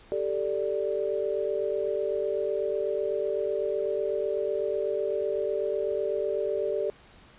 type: chord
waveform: sine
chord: G suspended second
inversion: none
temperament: equal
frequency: 392 / 440 / 587.3 Hz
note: G4 / A4 / D5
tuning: 0 / 0 / 0 cents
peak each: -30 dBFS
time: 0.12-6.9 s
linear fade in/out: 0 ms
effects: pink hiss -54 dBFS RMS until 7.38 s + resampled to 8000 Hz